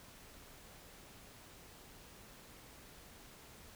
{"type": "silence", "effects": ["pink hiss -57 dBFS RMS until 3.75 s"]}